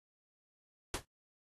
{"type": "noise with exponential decay", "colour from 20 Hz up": "pink", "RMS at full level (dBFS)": -31, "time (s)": [0.94, 1.05], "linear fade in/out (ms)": 1, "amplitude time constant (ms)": 22, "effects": ["AAC 32 kbps"]}